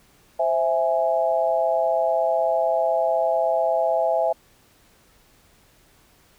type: chord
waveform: sine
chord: C augmented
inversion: none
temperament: equal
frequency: 523.3 / 659.3 / 830.6 Hz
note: C5 / E5 / G#5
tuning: 0 / 0 / 0 cents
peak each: -25 / -20 / -25 dBFS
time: 0.39-4.33 s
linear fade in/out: 10 ms
effects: pink hiss -57 dBFS RMS until 6.38 s